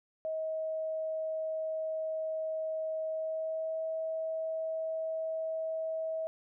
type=tone with pitch glide; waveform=sine; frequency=635 to 642.4 Hz; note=D#5 to E5; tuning=+35 to -45 cents; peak=-32 dBFS; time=0.25-6.27 s; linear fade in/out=0 ms; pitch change=+20 cents; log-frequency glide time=3.07-3.82 s; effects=none